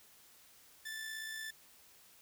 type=tone with amplitude modulation; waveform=sawtooth; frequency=1760 Hz; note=A6; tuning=in tune; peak=-36 dBFS; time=0.85-1.51 s; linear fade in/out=10 ms; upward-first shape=sine; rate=57.3 Hz; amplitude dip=40%; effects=white hiss -62 dBFS RMS until 2.21 s